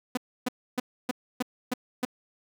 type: tone bursts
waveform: sawtooth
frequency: 250 Hz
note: B3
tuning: 21 cents sharp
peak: -21 dBFS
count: 7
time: 0.15-2.051 s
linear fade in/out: 5 ms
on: 23 ms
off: 290 ms
effects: none